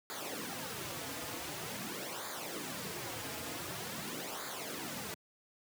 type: noise with flanger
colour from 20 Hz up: pink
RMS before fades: -41 dBFS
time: 0.1-5.14 s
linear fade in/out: 0 ms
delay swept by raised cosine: 0.35 to 5.35 ms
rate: 0.46 Hz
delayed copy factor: -0.7
effects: high-pass 150 Hz 12 dB/octave